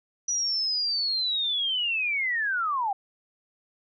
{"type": "linear sweep", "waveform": "sine", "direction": "down", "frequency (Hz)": [5880, 758], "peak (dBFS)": -24, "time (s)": [0.28, 2.93], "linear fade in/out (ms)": 5, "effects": []}